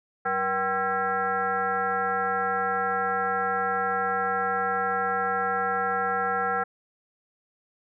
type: tone with frequency modulation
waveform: sine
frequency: 1058 Hz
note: C6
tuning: 19 cents sharp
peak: -23 dBFS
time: 0.25-6.64 s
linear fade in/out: 10 ms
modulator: 289 Hz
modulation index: 2.1
effects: none